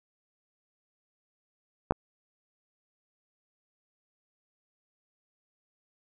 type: clicks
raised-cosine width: 1 ms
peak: -7 / -25 dBFS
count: 2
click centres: 1.909 / 1.922 s
effects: none